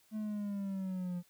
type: linear sweep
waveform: triangle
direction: down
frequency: 217.6 to 174.61 Hz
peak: -33 dBFS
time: 0.11-1.23 s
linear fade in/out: 50 ms
effects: white hiss -68 dBFS RMS until 1.29 s